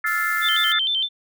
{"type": "chord", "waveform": "sine", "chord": "F major seventh", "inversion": "third", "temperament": "just", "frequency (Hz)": [1309.6, 1396.9, 1746.1, 2095], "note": ["E6", "F6", "A6", "C7"], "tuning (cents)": [-12, 0, -14, 2], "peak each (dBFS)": [-27, -26, -23, -27], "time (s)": [0.04, 0.79], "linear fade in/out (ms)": 5}
{"type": "noise", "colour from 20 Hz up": "blue", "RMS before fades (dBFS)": -35, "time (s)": [0.06, 0.73], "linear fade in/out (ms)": 10}
{"type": "tone with vibrato", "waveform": "sine", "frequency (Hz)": 3322, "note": "G#7", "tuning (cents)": 0, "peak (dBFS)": -19, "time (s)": [0.41, 1.09], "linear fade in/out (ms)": 50, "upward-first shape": "square", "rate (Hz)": 6.5, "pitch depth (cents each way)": 110}
{"effects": []}